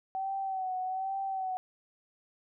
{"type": "tone with vibrato", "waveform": "sine", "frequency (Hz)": 760, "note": "F#5", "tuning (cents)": 46, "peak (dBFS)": -31, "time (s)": [0.15, 1.57], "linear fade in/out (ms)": 0, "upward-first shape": "sine", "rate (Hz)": 1.2, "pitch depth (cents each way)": 45, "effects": []}